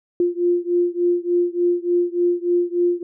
sine beating tone pair, 349.2 / 352.6 Hz, F4 / F4, 0 / +17 cents, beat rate 3.4 Hz, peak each -19 / -20 dBFS, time 0.2-3.03 s, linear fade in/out 2 ms, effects none

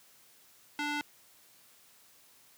square tone with band-pass filter, 293.7 Hz, D4, in tune, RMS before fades -34 dBFS, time 0.79-1.01 s, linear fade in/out 0 ms, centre 2100 Hz, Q 0.77, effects white hiss -61 dBFS RMS until 2.57 s + high-pass 80 Hz 12 dB/octave

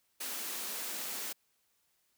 white high-pass noise, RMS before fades -39 dBFS, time 0.2-1.33 s, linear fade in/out 10 ms, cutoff 190 Hz, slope 96 dB/octave, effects white hiss -75 dBFS RMS until 2.17 s

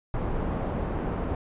pink low-pass noise, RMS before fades -29 dBFS, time 0.14-1.35 s, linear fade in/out 2 ms, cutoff 890 Hz, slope 12 dB/octave, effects resampled to 8000 Hz

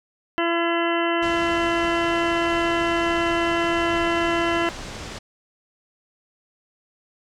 harmonic tone, 338.2 Hz, E4, 44 cents sharp, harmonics 1 / 2 / 3 / 4 / 5 / 6 / 8 / 9, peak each -23 / -26 / -28 / -29 / -30 / -31 / -32 / -33 dBFS, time 0.38-4.69 s, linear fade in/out 0 ms
pink low-pass noise, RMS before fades -35 dBFS, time 1.22-5.19 s, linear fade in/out 10 ms, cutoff 7400 Hz, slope 24 dB/octave
effects none

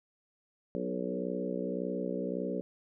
harmonic tone with a mistuned harmonic, 61.74 Hz, B1, in tune, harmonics 3 / 4 / 5 / 6 / 7 / 8 / 9, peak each -38 / -39 / -40 / -43 / -39 / -40 / -40 dBFS, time 0.75-2.61 s, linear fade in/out 0 ms, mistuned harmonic 7, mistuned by -15 cents, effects none

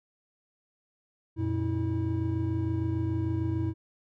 triangle tone cluster, 90.5 / 117.2 / 323.2 Hz, F#2 / A#2 / E4, -38 / +10 / -34 cents, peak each -29 dBFS, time 1.36-3.74 s, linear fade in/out 50 ms, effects none

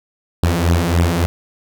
sawtooth beating tone pair, 83.5 / 87 Hz, E2 / F2, +23 / -6 cents, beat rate 3.5 Hz, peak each -12 dBFS, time 0.43-1.26 s, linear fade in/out 0 ms, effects none

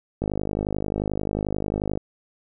click train, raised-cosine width 2 ms, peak -12 dBFS, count 91, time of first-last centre 0.22-1.974 s, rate 51.3 Hz, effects none

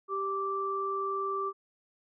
sine tone pair together, 392 / 1170.3 Hz, G4 / D6, 0 / -6 cents, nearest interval octave + perfect fifth, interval 1894 cents, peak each -34 / -31 dBFS, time 0.08-1.53 s, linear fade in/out 50 ms, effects none

